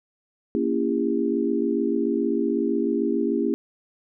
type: chord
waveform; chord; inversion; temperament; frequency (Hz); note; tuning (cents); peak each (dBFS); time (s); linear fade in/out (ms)
sine; A# diminished seventh; none; just; 233.1 / 279.7 / 335.6 / 402.8; A#3 / C#4 / E4 / G4; 0 / +16 / +31 / +47; -26; 0.55-3.54; 0
effects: none